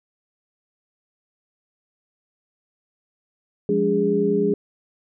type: tone cluster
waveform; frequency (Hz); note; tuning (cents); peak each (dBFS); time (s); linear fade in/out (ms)
sine; 175.8 / 206 / 287.7 / 410.8; F3 / G#3 / D4 / G#4; +12 / -14 / -36 / -19; -26 / -24 / -26 / -19; 3.69-4.54; 2
effects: none